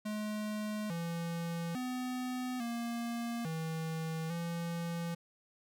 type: tone with pitch steps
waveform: square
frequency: 212.1 / 168.6 / 252.2 / 234.6 / 161.2 / 169.3 Hz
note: G#3 / E3 / B3 / A#3 / E3 / E3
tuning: +37 / +39 / +36 / +11 / -38 / +46 cents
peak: -36 dBFS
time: 0.05-5.15 s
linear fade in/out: 10 ms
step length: 850 ms
effects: none